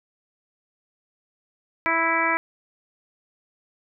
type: harmonic tone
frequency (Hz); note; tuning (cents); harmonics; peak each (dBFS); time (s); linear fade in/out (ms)
329.6; E4; 0; 1 / 2 / 3 / 4 / 5 / 6 / 7; -31 / -30 / -25 / -27 / -28 / -26 / -26; 1.86-2.37; 0
effects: none